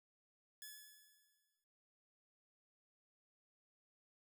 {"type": "tone with exponential decay", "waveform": "5% pulse", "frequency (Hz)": 1711, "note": "A6", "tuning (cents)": -49, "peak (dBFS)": -38, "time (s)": [0.62, 1.64], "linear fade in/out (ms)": 1, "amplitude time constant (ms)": 220, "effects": []}